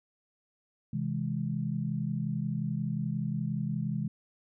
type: chord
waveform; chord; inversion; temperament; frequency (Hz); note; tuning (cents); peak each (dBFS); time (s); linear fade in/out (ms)
sine; C augmented; none; equal with one note detuned; 130.81 / 162.17 / 207.7; C3 / E3 / G#3; 0 / -28 / 0; -34 / -33 / -34; 0.93-4.08; 5
effects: none